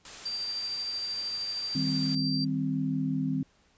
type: noise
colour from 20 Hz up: white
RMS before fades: -43 dBFS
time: 0.05-2.15 s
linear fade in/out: 2 ms
type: tone with tremolo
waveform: sine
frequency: 4699 Hz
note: D8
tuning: in tune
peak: -30 dBFS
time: 0.25-2.45 s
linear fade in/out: 10 ms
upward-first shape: sine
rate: 13 Hz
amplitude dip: 25%
type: chord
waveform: sine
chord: C minor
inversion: first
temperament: equal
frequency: 155.56 / 196 / 261.6 Hz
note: Eb3 / G3 / C4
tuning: 0 / 0 / 0 cents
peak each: -31 / -34 / -29 dBFS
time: 1.75-3.43 s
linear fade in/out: 5 ms
effects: pink hiss -65 dBFS RMS until 3.77 s + resampled to 16000 Hz